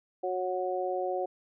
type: harmonic tone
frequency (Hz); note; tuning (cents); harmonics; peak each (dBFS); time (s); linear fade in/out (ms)
183.4; F#3; -15; 2 / 3 / 4; -33 / -33 / -33; 0.23-1.26; 10
effects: none